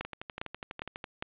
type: two click trains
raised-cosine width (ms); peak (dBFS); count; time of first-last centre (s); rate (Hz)
0.3; -17 / -22; 4 / 13; 0.01-1.225 / 0.05-1.042; 2.47 / 12.1
effects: resampled to 8000 Hz + 9-bit